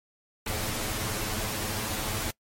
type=noise with comb filter; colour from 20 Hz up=pink; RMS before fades=-31 dBFS; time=0.46-2.31 s; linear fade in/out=5 ms; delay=9.3 ms; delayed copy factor=+0.7; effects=noise-tail reverb RT60 0.1 s tail -23 dB re dry + MP3 64 kbps